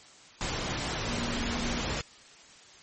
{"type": "tone in noise", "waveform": "sine", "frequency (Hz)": 236.8, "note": "A#3", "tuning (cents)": 27, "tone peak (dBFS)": -34, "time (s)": [1.09, 1.81], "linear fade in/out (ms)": 0, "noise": "pink", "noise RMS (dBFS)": -32, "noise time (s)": [0.41, 2.01], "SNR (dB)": -5, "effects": ["white hiss -53 dBFS RMS until 2.82 s", "MP3 32 kbps"]}